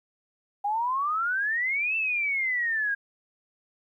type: exponential two-way sweep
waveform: sine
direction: up then down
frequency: 799 to 2677 to 1610 Hz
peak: -24 dBFS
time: 0.64-2.95 s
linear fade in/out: 10 ms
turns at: 1.96 s
effects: 11-bit